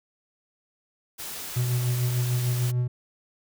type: noise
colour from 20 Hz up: white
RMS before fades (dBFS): -36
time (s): 1.18-2.72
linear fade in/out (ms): 20
type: tone with tremolo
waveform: triangle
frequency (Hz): 123.47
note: B2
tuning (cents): 0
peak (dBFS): -19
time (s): 1.56-2.88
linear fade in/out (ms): 10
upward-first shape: sine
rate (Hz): 6.7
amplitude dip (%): 35
effects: none